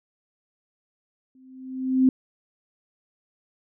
sine tone with exponential growth, 260 Hz, C4, 11 cents flat, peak -12 dBFS, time 1.35-2.09 s, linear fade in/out 2 ms, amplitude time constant 160 ms, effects none

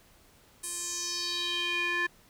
square tone with band-pass filter sweep, 349.2 Hz, F4, in tune, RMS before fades -32 dBFS, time 0.63-2.07 s, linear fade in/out 10 ms, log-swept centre 9400 to 1800 Hz, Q 3.7, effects pink hiss -60 dBFS RMS until 2.29 s

